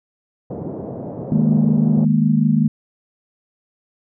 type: band-pass noise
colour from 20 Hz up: pink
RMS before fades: -29 dBFS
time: 0.5-2.05 s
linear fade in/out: 5 ms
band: 120 to 630 Hz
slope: 24 dB/octave
type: chord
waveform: sine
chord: D# suspended fourth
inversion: none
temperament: equal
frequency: 155.56 / 207.7 / 233.1 Hz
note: D#3 / G#3 / A#3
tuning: 0 / 0 / 0 cents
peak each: -17 dBFS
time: 1.32-2.68 s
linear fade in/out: 2 ms
effects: none